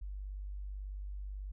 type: tone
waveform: sine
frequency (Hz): 49.11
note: G1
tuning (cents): +4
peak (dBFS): -39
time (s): 0.01-1.52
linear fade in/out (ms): 10
effects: none